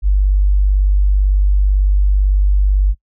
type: tone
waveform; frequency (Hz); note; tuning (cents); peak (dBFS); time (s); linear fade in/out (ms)
sine; 49; G1; 0; -9; 0.02-2.95; 50
effects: noise-tail reverb RT60 0.1 s tail -25 dB re dry